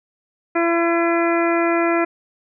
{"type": "harmonic tone with a mistuned harmonic", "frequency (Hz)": 337.5, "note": "E4", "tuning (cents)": 41, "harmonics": [1, 2, 3, 4, 5, 6, 7], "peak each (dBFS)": [-18, -21, -27, -25, -29, -28, -29], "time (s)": [0.55, 2.05], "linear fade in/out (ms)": 10, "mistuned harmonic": 7, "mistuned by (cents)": 35, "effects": []}